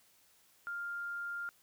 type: tone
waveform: sine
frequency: 1400 Hz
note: F6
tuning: 4 cents sharp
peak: -37 dBFS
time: 0.67-1.49 s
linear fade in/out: 0 ms
effects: white hiss -67 dBFS RMS until 1.62 s